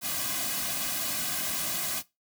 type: noise with comb filter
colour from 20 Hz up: white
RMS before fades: -31 dBFS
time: 0.01-2.03 s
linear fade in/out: 50 ms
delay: 2.2 ms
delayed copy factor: -0.95
effects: noise-tail reverb RT60 0.2 s tail -18 dB re dry